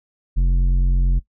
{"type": "tone with tanh clipping", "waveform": "sine", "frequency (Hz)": 44.68, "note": "F1", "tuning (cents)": 40, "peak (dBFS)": -15, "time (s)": [0.36, 1.2], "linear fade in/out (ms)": 20, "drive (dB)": 9, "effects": ["noise-tail reverb RT60 0.1 s tail -18 dB re dry"]}